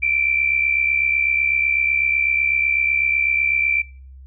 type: tone pair together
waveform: sine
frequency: 2332 / 2400 Hz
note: D7 / D7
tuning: -13 / +37 cents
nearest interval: unison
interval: 50 cents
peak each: -18 / -22 dBFS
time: 0.02-3.82 s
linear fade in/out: 10 ms
effects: noise-tail reverb RT60 0.4 s tail -20 dB re dry + added 66 Hz sine -38 dBFS peak until 4.26 s